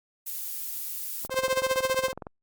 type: noise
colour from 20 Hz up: violet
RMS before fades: -34 dBFS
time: 0.26-1.27 s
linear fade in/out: 10 ms
type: click train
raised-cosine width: 1 ms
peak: -23 dBFS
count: 23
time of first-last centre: 1.25-2.269 s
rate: 21.6 Hz
type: tone with tremolo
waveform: sawtooth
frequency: 523.3 Hz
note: C5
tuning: in tune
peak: -17 dBFS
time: 1.3-2.13 s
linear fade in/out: 50 ms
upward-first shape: sine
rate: 15 Hz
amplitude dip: 80%
effects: Opus 48 kbps